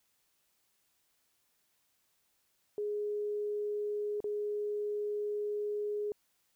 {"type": "tone with dropouts", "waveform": "sine", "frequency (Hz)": 416.2, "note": "G#4", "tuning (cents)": 4, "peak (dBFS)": -32, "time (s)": [2.78, 6.12], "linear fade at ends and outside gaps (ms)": 1, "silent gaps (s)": [4.204, 4.242], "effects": ["white hiss -75 dBFS RMS until 6.55 s"]}